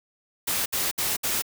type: noise bursts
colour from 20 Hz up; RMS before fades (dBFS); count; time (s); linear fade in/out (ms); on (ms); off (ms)
white; -26; 4; 0.47-1.422; 10; 190; 64
effects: none